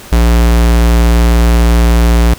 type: tone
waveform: square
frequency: 58.27 Hz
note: A#1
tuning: in tune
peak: -6 dBFS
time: 0.12-2.34 s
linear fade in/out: 5 ms
effects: pink hiss -32 dBFS RMS until 2.38 s